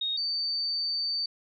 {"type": "tone pair in turn", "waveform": "sine", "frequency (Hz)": [3729, 4581], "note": ["A#7", "D8"], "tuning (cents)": [0, -44], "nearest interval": "major third", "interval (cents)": 356, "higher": "second", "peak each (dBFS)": -27, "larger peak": "neither", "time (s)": [[0.01, 0.17], [0.17, 1.26]], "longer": "second", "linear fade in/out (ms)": 5, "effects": []}